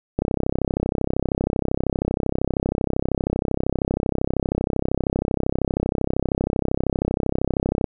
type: click train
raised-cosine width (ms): 2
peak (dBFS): -7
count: 252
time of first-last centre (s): 0.19-7.842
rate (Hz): 32.8
effects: none